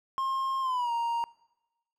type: tone with pitch glide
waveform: triangle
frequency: 1067 to 934.3 Hz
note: C6 to A#5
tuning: +34 to +4 cents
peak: -25 dBFS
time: 0.18-1.24 s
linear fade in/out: 0 ms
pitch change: -230 cents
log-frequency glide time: 0.61-0.92 s
effects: noise-tail reverb RT60 1.0 s tail -22 dB re dry